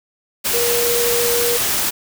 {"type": "tone in noise", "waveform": "sine", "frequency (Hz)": 476, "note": "A#4", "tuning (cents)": 36, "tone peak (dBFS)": -18, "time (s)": [0.53, 1.58], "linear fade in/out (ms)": 20, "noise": "white", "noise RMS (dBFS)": -19, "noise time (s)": [0.44, 1.91], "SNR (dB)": -2, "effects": []}